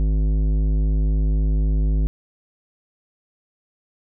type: tone with tanh clipping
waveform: triangle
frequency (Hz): 51.91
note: G#1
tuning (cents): 0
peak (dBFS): -18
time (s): 0-2.07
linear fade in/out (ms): 0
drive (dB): 17
effects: none